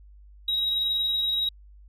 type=tone with amplitude modulation; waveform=sine; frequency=3823 Hz; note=A#7; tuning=43 cents sharp; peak=-20 dBFS; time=0.48-1.49 s; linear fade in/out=5 ms; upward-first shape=sine; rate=21.3 Hz; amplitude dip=30%; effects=tanh soft clip ceiling -20 dBFS + added 50 Hz sine -47 dBFS peak until 1.88 s